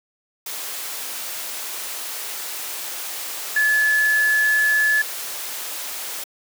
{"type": "tone in noise", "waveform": "sine", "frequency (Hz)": 1719, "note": "A6", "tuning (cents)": -41, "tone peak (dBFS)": -15, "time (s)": [3.56, 5.02], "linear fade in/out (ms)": 5, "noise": "white", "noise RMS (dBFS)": -30, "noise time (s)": [0.46, 6.24], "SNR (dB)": 12, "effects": ["high-pass 400 Hz 12 dB/octave"]}